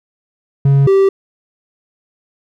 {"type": "tone pair in turn", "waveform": "triangle", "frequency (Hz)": [138.59, 389.3], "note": ["C#3", "G4"], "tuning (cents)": [0, -12], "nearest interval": "octave + tritone", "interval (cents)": 1788, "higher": "second", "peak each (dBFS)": -5, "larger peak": "neither", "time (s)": [[0.65, 0.87], [0.87, 1.09]], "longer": "neither", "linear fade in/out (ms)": 5, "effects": []}